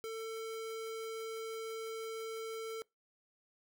square tone, 447 Hz, A4, 27 cents sharp, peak -40 dBFS, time 0.04-2.82 s, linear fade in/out 0 ms, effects noise-tail reverb RT60 0.2 s tail -24 dB re dry

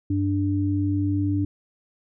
sine tone pair together, 98 / 293.7 Hz, G2 / D4, 0 / 0 cents, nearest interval octave + perfect fifth, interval 1900 cents, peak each -23 dBFS, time 0.1-1.45 s, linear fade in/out 5 ms, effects none

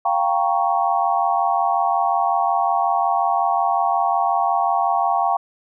sine chord, G half-diminished seventh, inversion third, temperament equal, 698.5 / 784 / 932.3 / 1108.7 Hz, F5 / G5 / Bb5 / Db6, 0 / 0 / 0 / 0 cents, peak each -21 / -20 / -24 / -23 dBFS, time 0.05-5.37 s, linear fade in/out 5 ms, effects none

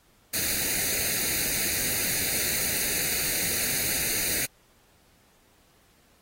white noise with comb filter, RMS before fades -27 dBFS, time 0.33-4.46 s, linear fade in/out 10 ms, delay 0.46 ms, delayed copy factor +0.85, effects pink hiss -62 dBFS RMS until 6.21 s + AAC 48 kbps

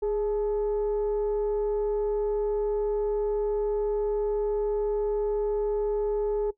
sine tone with frequency modulation, 415 Hz, G#4, 1 cent flat, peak -23 dBFS, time 0.02-6.51 s, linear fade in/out 10 ms, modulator 452 Hz, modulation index 0.33, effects noise-tail reverb RT60 0.1 s tail -19 dB re dry + tanh soft clip ceiling -19 dBFS

